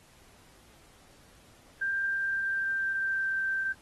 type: tone with pitch glide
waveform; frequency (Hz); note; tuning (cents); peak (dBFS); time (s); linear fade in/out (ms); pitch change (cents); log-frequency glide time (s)
sine; 1586 to 1564.2; G6 to G6; +20 to -4; -27; 1.81-3.73; 10; -24; 2.07-3.39
effects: pink hiss -59 dBFS RMS until 3.81 s + AAC 32 kbps